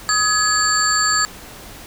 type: tone cluster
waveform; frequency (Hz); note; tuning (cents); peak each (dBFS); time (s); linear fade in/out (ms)
sine; 1263 / 1688 / 4547 / 7370; D#6 / G#6 / C#8 / A#8; +26 / +28 / +43 / -21; -20; 0.09-1.25; 0
effects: pink hiss -38 dBFS RMS until 1.86 s